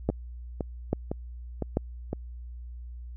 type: two click trains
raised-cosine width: 2 ms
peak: -11 / -16 dBFS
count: 3 / 5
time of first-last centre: 0.09-1.771 / 0.1-2.13 s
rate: 1.19 / 1.97 Hz
effects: added 60 Hz sine -38 dBFS peak until 3.16 s